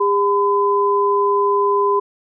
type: tone pair together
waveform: sine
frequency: 403.7 / 1011 Hz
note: G#4 / B5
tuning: -49 / +40 cents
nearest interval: octave + major third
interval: 1589 cents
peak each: -16 dBFS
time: 0-2 s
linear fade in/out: 10 ms
effects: none